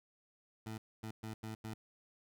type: tone bursts at uneven times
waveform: 20% pulse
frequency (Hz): 110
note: A2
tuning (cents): 0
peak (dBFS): -37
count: 5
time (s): 0.66-0.78 / 1.03-1.11 / 1.23-1.34 / 1.43-1.55 / 1.64-1.74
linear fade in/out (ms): 5
effects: none